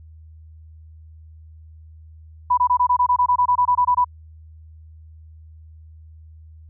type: tone bursts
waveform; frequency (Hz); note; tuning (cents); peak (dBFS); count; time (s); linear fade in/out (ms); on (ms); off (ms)
sine; 987.8; B5; 0; -13; 16; 2.5-4.046; 10; 76; 22
effects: added 79 Hz sine -41 dBFS peak until 6.69 s